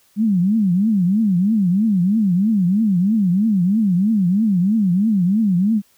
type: tone with vibrato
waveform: sine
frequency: 197.8 Hz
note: G3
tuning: 16 cents sharp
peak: -13 dBFS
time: 0.16-5.82 s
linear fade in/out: 50 ms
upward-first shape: triangle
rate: 3.1 Hz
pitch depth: 270 cents each way
effects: white hiss -57 dBFS RMS until 5.97 s